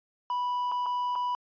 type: tone with dropouts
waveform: triangle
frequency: 985 Hz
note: B5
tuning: 5 cents flat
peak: -25 dBFS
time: 0.3-1.35 s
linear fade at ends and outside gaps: 1 ms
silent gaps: 0.716-0.72 / 0.86-0.864 / 1.154-1.159 s
effects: resampled to 11025 Hz